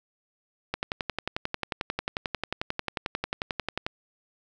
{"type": "click train", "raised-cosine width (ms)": 0.3, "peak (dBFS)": -12, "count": 36, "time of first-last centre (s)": [0.74, 3.865], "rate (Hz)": 11.2, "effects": []}